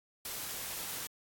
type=noise; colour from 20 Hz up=white; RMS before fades=-40 dBFS; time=0.25-1.07 s; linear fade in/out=2 ms; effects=AAC 64 kbps